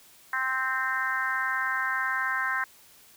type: harmonic tone with a mistuned harmonic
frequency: 261.6 Hz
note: C4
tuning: in tune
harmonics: 3 / 4 / 5 / 6 / 7 / 8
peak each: -40 / -32 / -35 / -29 / -31 / -40 dBFS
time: 0.33-2.64 s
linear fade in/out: 2 ms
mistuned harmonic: 8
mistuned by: -20 cents
effects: white hiss -55 dBFS RMS until 3.16 s